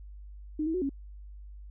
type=tone with pitch steps; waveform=sine; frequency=306.4 / 323.1 / 367.1 / 275.8 Hz; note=D#4 / E4 / F#4 / C#4; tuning=-27 / -35 / -14 / -9 cents; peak=-27 dBFS; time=0.59-0.894 s; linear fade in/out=5 ms; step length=76 ms; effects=added 50 Hz sine -43 dBFS peak until 1.7 s